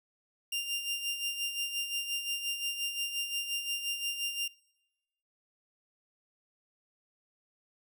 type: tone with tremolo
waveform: sawtooth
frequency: 2794 Hz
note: F7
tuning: in tune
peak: -27 dBFS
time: 0.52-4.48 s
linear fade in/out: 5 ms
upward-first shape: sine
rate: 5.7 Hz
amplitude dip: 60%
effects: noise-tail reverb RT60 1.0 s tail -24 dB re dry